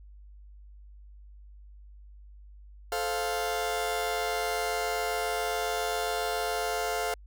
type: chord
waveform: sawtooth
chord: F major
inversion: first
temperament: just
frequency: 436.5 / 523.8 / 698.5 Hz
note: A4 / C5 / F5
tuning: -14 / +2 / 0 cents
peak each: -29 / -32 / -27 dBFS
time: 2.92-7.14 s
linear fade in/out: 2 ms
effects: added 50 Hz sine -47 dBFS peak until 7.26 s